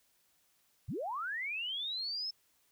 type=linear sweep; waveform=sine; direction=up; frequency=73.42 to 5310 Hz; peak=-35 dBFS; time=0.88-2.31 s; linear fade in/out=10 ms; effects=white hiss -72 dBFS RMS until 2.71 s